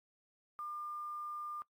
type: tone with quantisation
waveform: sine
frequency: 1200 Hz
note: D6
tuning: 37 cents sharp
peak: -40 dBFS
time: 0.59-1.62 s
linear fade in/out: 0 ms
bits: 11
effects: noise-tail reverb RT60 0.1 s tail -21 dB re dry + AAC 64 kbps